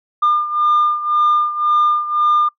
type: beating tone pair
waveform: sine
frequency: 1204 / 1205.9 Hz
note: D6 / D6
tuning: +43 / +45 cents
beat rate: 1.9 Hz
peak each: -13 / -17 dBFS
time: 0.22-2.49 s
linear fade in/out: 10 ms
effects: noise-tail reverb RT60 0.1 s tail -22 dB re dry + tanh soft clip ceiling -8 dBFS